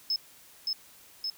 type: tone with echo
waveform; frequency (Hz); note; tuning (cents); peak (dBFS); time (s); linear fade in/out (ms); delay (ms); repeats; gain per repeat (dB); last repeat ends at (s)
sine; 5200; E8; -24; -23; 0.1-0.16; 2; 570; 2; -3; 1.3
effects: tanh soft clip ceiling -24 dBFS + white hiss -55 dBFS RMS until 1.37 s